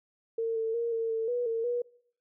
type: tone with pitch steps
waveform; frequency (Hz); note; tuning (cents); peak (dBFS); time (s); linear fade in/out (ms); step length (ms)
sine; 454.9 / 447.6 / 467.2 / 454.2 / 448.5 / 486.7 / 454.9 / 483.5; A#4 / A4 / A#4 / A#4 / A4 / B4 / A#4 / B4; -42 / +30 / +4 / -45 / +33 / -25 / -42 / -37; -27; 0.38-1.82; 5; 180
effects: noise-tail reverb RT60 0.6 s tail -23 dB re dry